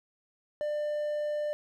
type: tone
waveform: triangle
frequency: 596 Hz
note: D5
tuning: 25 cents sharp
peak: -27 dBFS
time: 0.61-1.53 s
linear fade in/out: 0 ms
effects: none